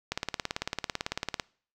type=click train; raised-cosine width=0.2 ms; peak=-12 dBFS; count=24; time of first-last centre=0.12-1.398 s; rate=18 Hz; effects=noise-tail reverb RT60 0.5 s tail -24 dB re dry

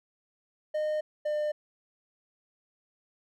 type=tone pair in turn; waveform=triangle; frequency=612 / 601.1 Hz; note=D#5 / D5; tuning=-29 / +40 cents; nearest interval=unison; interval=31 cents; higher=first; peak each=-25 dBFS; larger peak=neither; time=0.74-1.01 / 1.25-1.52 s; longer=neither; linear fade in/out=10 ms; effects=none

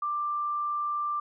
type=tone; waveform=sine; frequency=1182 Hz; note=D6; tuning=11 cents sharp; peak=-27 dBFS; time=0.02-1.2 s; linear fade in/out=5 ms; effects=none

